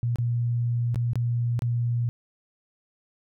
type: tone with dropouts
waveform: sine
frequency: 119.2 Hz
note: A#2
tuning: 39 cents sharp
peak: -22 dBFS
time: 0.03-2.09 s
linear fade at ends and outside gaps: 0 ms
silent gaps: 0.158-0.185 / 0.945-0.958 / 1.133-1.156 / 1.592-1.621 s
effects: none